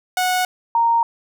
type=tone pair in turn; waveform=sawtooth / sine; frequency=734 / 928 Hz; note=F#5 / A#5; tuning=-14 / -8 cents; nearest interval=major third; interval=406 cents; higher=second; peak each=-13 / -13 dBFS; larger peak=neither; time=0.17-0.45 / 0.75-1.03 s; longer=neither; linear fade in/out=2 ms; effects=none